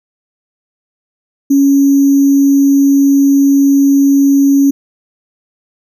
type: tone with sample-and-hold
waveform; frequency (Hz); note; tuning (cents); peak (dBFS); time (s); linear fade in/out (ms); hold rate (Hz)
sine; 278.3; C#4; +7; -5; 1.5-4.71; 10; 6300
effects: none